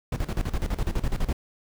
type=noise with tremolo; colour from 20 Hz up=brown; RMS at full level=-24 dBFS; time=0.12-1.33 s; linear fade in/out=5 ms; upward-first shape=square; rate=12 Hz; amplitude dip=80%; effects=none